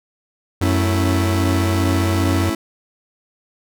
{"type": "tone", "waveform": "45% pulse", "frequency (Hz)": 92.5, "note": "F#2", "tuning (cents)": 0, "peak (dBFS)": -17, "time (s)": [0.61, 2.5], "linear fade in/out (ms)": 5}
{"type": "chord", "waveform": "40% pulse", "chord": "A major", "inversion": "none", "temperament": "just", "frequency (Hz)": [220, 275, 330], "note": ["A3", "C#4", "E4"], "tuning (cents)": [0, -14, 2], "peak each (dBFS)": [-26, -24, -21], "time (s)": [0.62, 2.55], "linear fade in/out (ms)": 5}
{"effects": []}